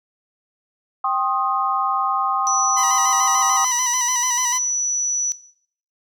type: chord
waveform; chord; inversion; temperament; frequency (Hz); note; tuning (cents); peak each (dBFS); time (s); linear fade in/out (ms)
sine; C minor; second; equal with one note detuned; 784 / 1064.8 / 1244.5; G5 / C6 / Eb6; 0 / +30 / 0; -23 / -22 / -22; 1.04-3.65; 5
type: tone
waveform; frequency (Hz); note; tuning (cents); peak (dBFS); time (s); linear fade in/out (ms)
sine; 5920; F#8; 0; -19; 2.47-5.32; 0
type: tone with vibrato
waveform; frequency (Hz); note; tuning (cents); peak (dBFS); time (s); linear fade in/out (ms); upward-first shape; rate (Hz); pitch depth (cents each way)
sawtooth; 987.8; B5; 0; -19; 2.76-4.59; 20; square; 6.8; 45
effects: noise-tail reverb RT60 0.6 s tail -17 dB re dry